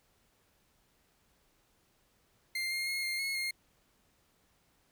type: tone with pitch steps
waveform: 30% pulse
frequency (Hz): 2102 / 2127 / 2154 / 2117 / 2174 / 2132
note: C7 / C7 / C7 / C7 / C#7 / C7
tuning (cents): +7 / +28 / +50 / +20 / -34 / +32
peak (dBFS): -30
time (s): 2.55-3.51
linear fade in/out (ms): 5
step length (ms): 160
effects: pink hiss -71 dBFS RMS until 4.91 s